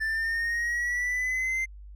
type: linear sweep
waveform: triangle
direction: up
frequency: 1760 to 2089 Hz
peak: -24 dBFS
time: 0-1.66 s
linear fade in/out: 20 ms
effects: added 50 Hz sine -42 dBFS peak until 1.95 s